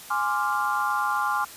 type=chord; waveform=sine; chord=D half-diminished seventh; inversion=second; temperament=equal; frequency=830.6 / 1046.5 / 1174.7 / 1396.9 Hz; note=Ab5 / C6 / D6 / F6; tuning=0 / 0 / 0 / 0 cents; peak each=-28 dBFS; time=0.1-1.45 s; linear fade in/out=10 ms; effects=white hiss -43 dBFS RMS until 1.56 s + resampled to 32000 Hz